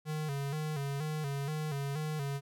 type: tone with vibrato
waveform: square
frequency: 146.7 Hz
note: D3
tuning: 2 cents flat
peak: -34 dBFS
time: 0.05-2.41 s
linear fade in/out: 50 ms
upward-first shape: square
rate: 2.1 Hz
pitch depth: 85 cents each way
effects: none